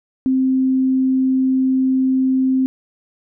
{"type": "tone", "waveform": "sine", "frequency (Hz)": 261.6, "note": "C4", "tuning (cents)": 0, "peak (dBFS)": -13, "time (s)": [0.26, 2.66], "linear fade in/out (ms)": 0, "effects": []}